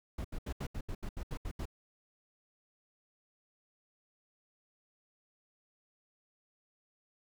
brown noise bursts, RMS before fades -38 dBFS, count 11, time 0.18-1.655 s, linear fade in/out 5 ms, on 65 ms, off 76 ms, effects none

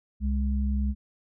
sine tone pair together, 65.62 / 207.5 Hz, C2 / G#3, +6 / -1 cents, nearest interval octave + minor sixth, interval 1993 cents, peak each -24 / -30 dBFS, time 0.2-0.95 s, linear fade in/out 50 ms, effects none

